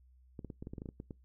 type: clicks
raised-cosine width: 3 ms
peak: -30 dBFS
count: 12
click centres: 0.392 / 0.447 / 0.502 / 0.625 / 0.671 / 0.735 / 0.782 / 0.819 / 0.858 / 0.889 / 1.001 / 1.108 s
effects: noise-tail reverb RT60 0.2 s tail -24 dB re dry + added 63 Hz sine -60 dBFS peak until 1.24 s